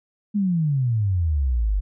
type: exponential sweep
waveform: sine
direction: down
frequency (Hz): 212.4 to 46.25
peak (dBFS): -18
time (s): 0.34-1.81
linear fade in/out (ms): 20
effects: none